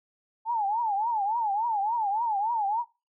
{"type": "tone with vibrato", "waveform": "sine", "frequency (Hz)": 867, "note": "A5", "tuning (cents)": -26, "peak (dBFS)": -24, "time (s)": [0.45, 2.85], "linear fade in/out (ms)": 50, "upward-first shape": "triangle", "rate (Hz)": 3.5, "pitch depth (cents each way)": 200, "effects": ["noise-tail reverb RT60 0.3 s tail -23 dB re dry"]}